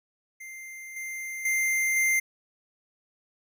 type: tone with level steps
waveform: square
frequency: 2093 Hz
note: C7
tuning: in tune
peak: -40 / -34 / -24 / -22 dBFS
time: 0.4-2.2 s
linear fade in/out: 10 ms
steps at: 0.96 / 1.45 / 1.96 s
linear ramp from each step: 5 ms
effects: none